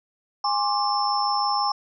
sine tone cluster, 819 / 1059 / 1165 / 5340 Hz, G#5 / C6 / D6 / E8, -24 / +21 / -14 / +22 cents, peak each -24 / -26 / -29 / -27 dBFS, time 0.44-1.72 s, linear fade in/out 5 ms, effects none

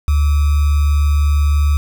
sine tone with sample-and-hold, 73.1 Hz, D2, 7 cents flat, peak -10 dBFS, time 0.08-1.77 s, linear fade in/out 0 ms, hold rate 1225 Hz, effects none

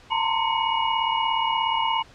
sine tone cluster, 898 / 935 / 1033 / 2229 / 2890 Hz, A5 / A#5 / C6 / C#7 / F#7, +35 / +5 / -22 / +9 / -41 cents, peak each -25 / -27 / -27 / -32 / -28 dBFS, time 0.1-2.03 s, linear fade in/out 20 ms, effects pink hiss -50 dBFS RMS until 2.14 s + low-pass 5000 Hz 12 dB/octave

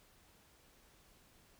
silence, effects pink hiss -66 dBFS RMS until 1.59 s

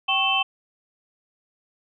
sine tone cluster, 775 / 1099 / 2641 / 3090 Hz, G5 / C#6 / E7 / G7, -20 / -15 / +3 / -26 cents, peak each -26 / -27 / -23 / -23 dBFS, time 0.08-0.43 s, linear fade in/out 10 ms, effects none

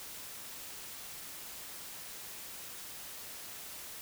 silence, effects white hiss -46 dBFS RMS until 4.01 s

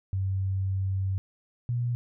sine tone pair in turn, 95.8 / 120.7 Hz, G2 / B2, -39 / -39 cents, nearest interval major third, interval 400 cents, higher second, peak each -25 / -25 dBFS, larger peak neither, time 0.13-1.18 / 1.69-1.95 s, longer first, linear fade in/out 0 ms, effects none

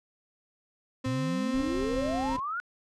35% pulse tone with pitch glide, 260.4 to 264.5 Hz, C4 to C4, -8 to +19 cents, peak -28 dBFS, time 1.04-2.37 s, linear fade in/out 10 ms, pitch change +27 cents, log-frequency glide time 1.45-1.6 s
sine exponential sweep, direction up, 111.8 to 1480 Hz, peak -30 dBFS, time 1.06-2.6 s, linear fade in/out 0 ms
brown noise, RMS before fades -40 dBFS, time 1.54-2.4 s, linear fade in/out 5 ms
effects low-pass 7000 Hz 12 dB/octave

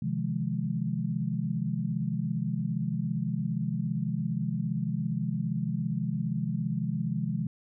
sine chord, F minor seventh, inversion second, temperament just, 130.96 / 157.15 / 174.61 / 209.5 Hz, C3 / Eb3 / F3 / Ab3, +2 / +18 / 0 / +15 cents, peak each -33 dBFS, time 0.02-7.47 s, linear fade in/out 5 ms, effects none

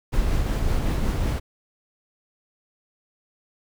brown noise with tremolo, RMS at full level -21 dBFS, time 0.12-1.4 s, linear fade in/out 20 ms, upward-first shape triangle, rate 5.4 Hz, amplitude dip 30%, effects none

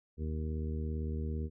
harmonic tone, 77.78 Hz, D#2, in tune, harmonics 1 / 2 / 3 / 4 / 5 / 6, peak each -34 / -42 / -42 / -50 / -46 / -49 dBFS, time 0.17-1.5 s, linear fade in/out 50 ms, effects none

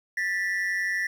triangle ring-modulated tone, 1864.7 Hz, A#6, in tune, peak -20 dBFS, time 0.17-1.07 s, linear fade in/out 5 ms, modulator 94.3 Hz, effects 9-bit

